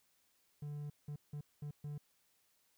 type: tone bursts at uneven times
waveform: triangle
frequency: 146.83 Hz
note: D3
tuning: in tune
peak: -39 dBFS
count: 5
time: 0.62-0.9 / 1.08-1.16 / 1.33-1.41 / 1.62-1.71 / 1.84-1.98 s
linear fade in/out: 5 ms
effects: white hiss -75 dBFS RMS until 2.77 s